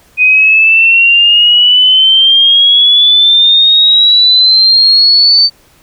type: exponential sweep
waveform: sine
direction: up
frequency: 2489 to 4578 Hz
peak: -3 dBFS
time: 0.17-5.5 s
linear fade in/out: 50 ms
effects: pink hiss -46 dBFS RMS until 5.82 s